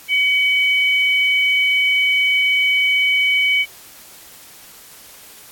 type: tone pair together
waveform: sine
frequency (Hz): 2264 / 3016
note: C#7 / F#7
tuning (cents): +36 / +32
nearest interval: perfect fourth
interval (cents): 496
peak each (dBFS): -14 / -20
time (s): 0.08-3.66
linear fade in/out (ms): 50
effects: white hiss -42 dBFS RMS until 5.51 s + AAC 64 kbps